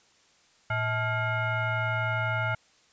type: tone with frequency modulation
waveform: sine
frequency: 642 Hz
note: E5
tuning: 46 cents flat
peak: -25 dBFS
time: 0.7-2.55 s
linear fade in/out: 5 ms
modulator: 756 Hz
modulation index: 1.8
effects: white hiss -62 dBFS RMS until 2.92 s + resampled to 16000 Hz